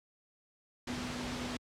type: tone in noise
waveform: sine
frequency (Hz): 246.9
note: B3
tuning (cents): 0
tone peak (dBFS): -40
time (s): 0.87-1.57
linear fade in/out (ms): 5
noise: pink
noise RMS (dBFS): -39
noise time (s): 0.87-1.57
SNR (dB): -4
effects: high-pass 60 Hz 12 dB/octave + low-pass 6000 Hz 12 dB/octave